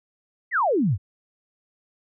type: exponential sweep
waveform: sine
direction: down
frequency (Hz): 2116 to 83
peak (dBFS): -18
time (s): 0.51-0.98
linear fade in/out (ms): 50
effects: none